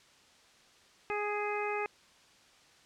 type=harmonic tone with a mistuned harmonic; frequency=415.3 Hz; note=G#4; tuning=in tune; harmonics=1 / 2 / 3 / 4 / 5 / 6; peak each=-35 / -37 / -40 / -44 / -41 / -40 dBFS; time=1.1-1.86 s; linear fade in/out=0 ms; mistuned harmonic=6; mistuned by=+20 cents; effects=white hiss -61 dBFS RMS until 2.85 s + low-pass 6000 Hz 12 dB/octave